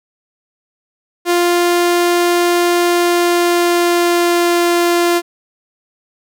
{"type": "tone with pitch glide", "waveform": "sawtooth", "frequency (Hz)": [349.2, 346.2], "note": ["F4", "F4"], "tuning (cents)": [0, -15], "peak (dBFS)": -7, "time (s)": [1.25, 5.22], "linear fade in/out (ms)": 50, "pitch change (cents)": -15, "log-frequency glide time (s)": [2.8, 4.69], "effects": []}